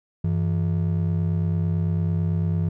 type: ring-modulated tone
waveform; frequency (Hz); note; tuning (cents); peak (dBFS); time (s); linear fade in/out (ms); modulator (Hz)
triangle; 130; C3; -11; -15; 0.24-2.69; 5; 34.5
effects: none